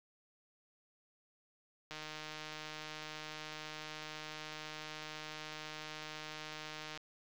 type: click train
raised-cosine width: 0.2 ms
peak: -27 dBFS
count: 781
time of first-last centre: 1.91-6.975 s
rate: 154 Hz
effects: low-pass 6000 Hz 12 dB/octave + 9-bit